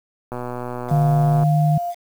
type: click train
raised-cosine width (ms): 1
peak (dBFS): -15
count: 138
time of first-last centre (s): 0.32-1.434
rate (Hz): 123
type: tone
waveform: sine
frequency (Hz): 698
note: F5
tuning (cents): -1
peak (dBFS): -22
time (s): 0.88-1.95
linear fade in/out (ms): 50
type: tone with pitch glide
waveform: sine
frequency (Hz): 149 to 151.96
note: D3 to D#3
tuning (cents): +25 to -41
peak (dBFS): -14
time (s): 0.91-1.78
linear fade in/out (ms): 5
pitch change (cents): +34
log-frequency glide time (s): 1.05-1.61
effects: 7-bit